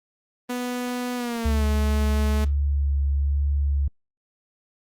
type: tone with pitch glide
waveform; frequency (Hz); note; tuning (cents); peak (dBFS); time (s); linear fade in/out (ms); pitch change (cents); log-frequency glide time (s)
sawtooth; 246.9 to 214.9; B3 to A3; 0 to -41; -22; 0.49-2.45; 10; -241; 1.16-1.65
type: tone with vibrato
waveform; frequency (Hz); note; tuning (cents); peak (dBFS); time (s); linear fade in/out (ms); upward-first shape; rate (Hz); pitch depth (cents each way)
sine; 70.6; C#2; +32; -19; 1.45-3.88; 5; sine; 1.1; 16
effects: Opus 32 kbps